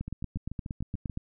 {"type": "two click trains", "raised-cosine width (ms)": 5, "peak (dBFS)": [-24, -21], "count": [8, 11], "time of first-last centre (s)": [[0.08, 1.097], [0.01, 1.174]], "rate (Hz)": [6.88, 8.59], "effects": []}